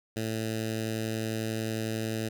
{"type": "tone with notch filter", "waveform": "10% pulse", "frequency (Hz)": 111.1, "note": "A2", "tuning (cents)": 17, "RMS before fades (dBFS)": -32, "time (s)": [0.16, 2.29], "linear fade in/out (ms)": 10, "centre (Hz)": 1000, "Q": 0.73, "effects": []}